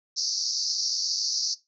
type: band-pass noise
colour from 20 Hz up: white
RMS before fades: -28 dBFS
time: 0.16-1.55 s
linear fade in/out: 20 ms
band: 4400 to 6000 Hz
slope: 96 dB/octave
effects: noise-tail reverb RT60 0.2 s tail -17 dB re dry